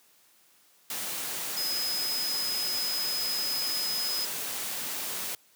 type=tone in noise; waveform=sine; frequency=5060 Hz; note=D#8; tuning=28 cents sharp; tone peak=-29 dBFS; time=1.57-4.25 s; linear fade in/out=2 ms; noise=white; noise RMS=-34 dBFS; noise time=0.9-5.35 s; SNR=+2 dB; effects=white hiss -62 dBFS RMS until 5.55 s + high-pass 150 Hz 12 dB/octave